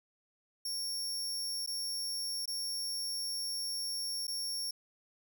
sawtooth tone with dropouts, 5500 Hz, F8, 27 cents flat, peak -32 dBFS, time 0.65-4.71 s, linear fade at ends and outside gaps 5 ms, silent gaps 1.663-1.674 / 2.457-2.477 / 4.27-4.279 s, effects none

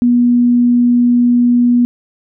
sine tone, 242.3 Hz, B3, 33 cents flat, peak -7 dBFS, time 0.02-1.85 s, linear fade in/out 0 ms, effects none

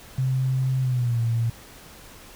sine tone with pitch glide, 130.81 to 115.87 Hz, C3 to A#2, 0 to -10 cents, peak -20 dBFS, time 0.18-1.5 s, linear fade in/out 5 ms, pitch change -210 cents, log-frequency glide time 0.81-1.2 s, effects pink hiss -46 dBFS RMS until 2.35 s

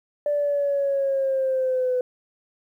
sine linear sweep, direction down, 587 to 500 Hz, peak -19 dBFS, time 0.26-2.01 s, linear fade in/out 2 ms, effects tanh soft clip ceiling -15 dBFS + 10-bit

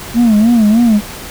sine tone with vibrato, 223.5 Hz, A3, 27 cents sharp, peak -3 dBFS, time 0.14-1.01 s, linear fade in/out 50 ms, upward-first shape sine, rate 3.3 Hz, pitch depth 130 cents each way, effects tanh soft clip ceiling -5 dBFS + pink hiss -28 dBFS RMS until 1.3 s

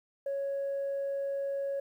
sine tone, 554.4 Hz, C#5, in tune, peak -29 dBFS, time 0.26-1.8 s, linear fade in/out 5 ms, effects tanh soft clip ceiling -28 dBFS + 11-bit

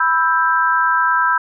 sine chord, E minor, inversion second, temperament just, 988.9 / 1318.5 / 1582.2 Hz, B5 / E6 / G6, +2 / 0 / +16 cents, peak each -17 dBFS, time 0-1.38 s, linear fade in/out 5 ms, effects none

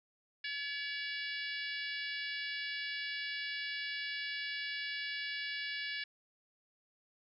harmonic tone, 570 Hz, C#5, 48 cents sharp, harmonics 3 / 4 / 5 / 6 / 7 / 8 / 9, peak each -41 / -43 / -45 / -47 / -48 / -49 / -50 dBFS, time 0.44-6.04 s, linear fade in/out 5 ms, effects none

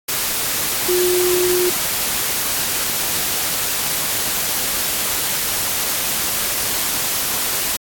sine tone in noise, 359.7 Hz, F#4, 49 cents flat, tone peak -15 dBFS, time 0.88-1.7 s, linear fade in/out 10 ms, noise white, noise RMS -20 dBFS, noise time 0.08-7.77 s, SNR +2 dB, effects AAC 64 kbps

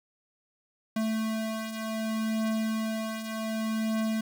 square beating tone pair, 220 / 220.66 Hz, A3 / A3, 0 / +5 cents, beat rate 0.66 Hz, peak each -36 / -30 dBFS, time 0.96-4.21 s, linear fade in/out 5 ms, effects 10-bit

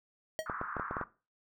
square tone with exponential decay, 635 Hz, D#5, 35 cents sharp, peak -29 dBFS, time 0.39-0.47 s, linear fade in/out 0 ms, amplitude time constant 17 ms
pink band-pass noise, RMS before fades -40 dBFS, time 0.46-1.04 s, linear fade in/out 2 ms, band 1100 to 1500 Hz, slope 48 dB/octave
clicks, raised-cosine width 1 ms, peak -21 dBFS, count 7, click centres 0.498 / 0.614 / 0.767 / 0.797 / 0.911 / 0.968 / 1.013 s
effects noise-tail reverb RT60 0.3 s tail -17 dB re dry

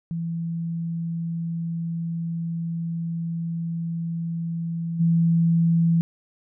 sine tone with level steps, 166.9 Hz, E3, 22 cents sharp, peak -25 / -16 dBFS, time 0.11-6.01 s, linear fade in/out 0 ms, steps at 4.99 s, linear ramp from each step 20 ms, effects none

